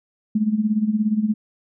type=tone with tremolo; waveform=sine; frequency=214.1 Hz; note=A3; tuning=47 cents flat; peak=-14 dBFS; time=0.35-1.34 s; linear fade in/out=5 ms; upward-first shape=sine; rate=17 Hz; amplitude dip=75%; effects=none